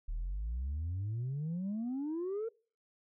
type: exponential sweep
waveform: sine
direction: up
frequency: 36.71 to 466.2 Hz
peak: -32 dBFS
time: 0.08-2.49 s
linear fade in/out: 10 ms
effects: noise-tail reverb RT60 0.4 s tail -23 dB re dry + tanh soft clip ceiling -32 dBFS